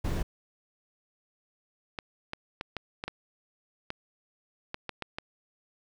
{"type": "noise", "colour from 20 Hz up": "brown", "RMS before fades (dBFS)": -29, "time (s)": [0.04, 0.23], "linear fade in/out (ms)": 10}
{"type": "clicks", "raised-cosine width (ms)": 0.3, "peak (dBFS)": -18, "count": 11, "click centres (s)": [1.988, 2.334, 2.611, 2.767, 3.039, 3.08, 3.904, 4.744, 4.893, 5.023, 5.185]}
{"effects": []}